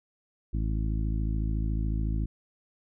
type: harmonic tone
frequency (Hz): 53.9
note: A1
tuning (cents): -35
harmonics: 1 / 2 / 3 / 4 / 5 / 6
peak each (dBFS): -27 / -33 / -37 / -39 / -41 / -43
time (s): 0.53-2.26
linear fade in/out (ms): 10
effects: none